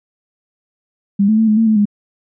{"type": "tone with pitch steps", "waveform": "sine", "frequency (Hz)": [200, 217.2, 222.5, 213.6, 225.3, 217.6, 206.2], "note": ["G3", "A3", "A3", "G#3", "A3", "A3", "G#3"], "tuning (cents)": [35, -22, 20, 49, 41, -19, -12], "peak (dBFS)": -9, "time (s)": [1.19, 1.855], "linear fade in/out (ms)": 10, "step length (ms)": 95, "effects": []}